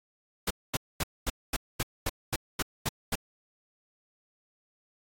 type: noise bursts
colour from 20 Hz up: pink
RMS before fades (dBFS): -29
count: 11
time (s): 0.47-3.155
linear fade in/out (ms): 5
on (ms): 35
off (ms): 230
effects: AAC 48 kbps